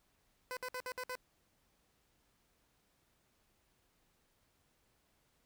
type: tone bursts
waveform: 15% pulse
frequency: 505 Hz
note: B4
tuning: 39 cents sharp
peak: -33 dBFS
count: 6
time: 0.51-1.153 s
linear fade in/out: 0 ms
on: 58 ms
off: 59 ms
effects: pink hiss -75 dBFS RMS until 5.45 s